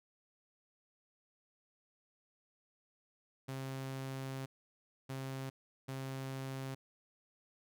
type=tone bursts at uneven times; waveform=sawtooth; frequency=133.6 Hz; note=C3; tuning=36 cents sharp; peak=-36 dBFS; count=3; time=3.48-4.46 / 5.09-5.5 / 5.88-6.75 s; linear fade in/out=10 ms; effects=none